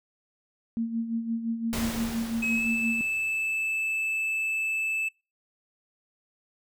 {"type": "tone with tremolo", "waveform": "sine", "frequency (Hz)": 229, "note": "A#3", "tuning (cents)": -31, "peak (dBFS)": -24, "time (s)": [0.77, 3.01], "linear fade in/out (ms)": 0, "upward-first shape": "sine", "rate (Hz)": 5.8, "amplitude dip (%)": 60}
{"type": "noise with exponential decay", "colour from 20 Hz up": "pink", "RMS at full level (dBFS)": -31, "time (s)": [1.73, 4.17], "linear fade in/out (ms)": 0, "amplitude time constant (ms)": 530}
{"type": "tone with pitch glide", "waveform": "triangle", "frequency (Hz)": [2560, 2627], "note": ["D#7", "E7"], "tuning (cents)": [49, -7], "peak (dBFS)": -24, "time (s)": [2.42, 5.09], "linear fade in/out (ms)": 10, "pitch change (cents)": 44, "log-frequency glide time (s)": [2.55, 2.66]}
{"effects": ["noise-tail reverb RT60 0.3 s tail -25 dB re dry"]}